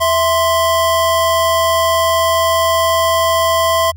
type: tone pair together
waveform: square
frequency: 659.7 / 1046.5 Hz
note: E5 / C6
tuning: +1 / 0 cents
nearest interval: minor sixth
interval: 799 cents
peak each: -15 dBFS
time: 0-3.92 s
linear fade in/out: 20 ms
effects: added 83 Hz sine -30 dBFS peak until 3.96 s